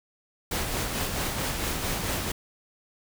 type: noise with tremolo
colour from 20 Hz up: pink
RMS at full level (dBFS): -28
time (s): 0.51-2.32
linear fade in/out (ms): 5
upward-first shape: sine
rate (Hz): 4.5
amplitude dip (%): 35
effects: none

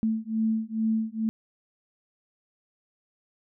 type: beating tone pair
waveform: sine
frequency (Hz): 220.2 / 222.5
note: A3 / A3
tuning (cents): +2 / +20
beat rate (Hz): 2.3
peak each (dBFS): -27 / -27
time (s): 0.03-1.29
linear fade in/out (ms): 0
effects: none

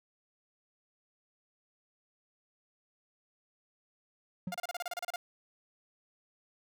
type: tone with exponential decay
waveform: triangle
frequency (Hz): 182.8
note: F#3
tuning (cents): -21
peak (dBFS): -29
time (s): 4.47-4.56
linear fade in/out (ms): 5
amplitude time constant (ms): 19
type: tone bursts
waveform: sawtooth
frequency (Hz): 705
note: F5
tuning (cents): +16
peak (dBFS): -31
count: 12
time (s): 4.52-5.16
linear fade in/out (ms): 2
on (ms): 24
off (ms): 32
effects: none

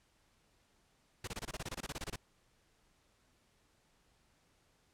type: noise bursts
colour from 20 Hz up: pink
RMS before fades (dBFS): -41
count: 16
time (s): 1.24-2.16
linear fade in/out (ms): 5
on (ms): 35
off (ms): 24
effects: pink hiss -72 dBFS RMS until 4.93 s + low-pass 10000 Hz 12 dB/octave

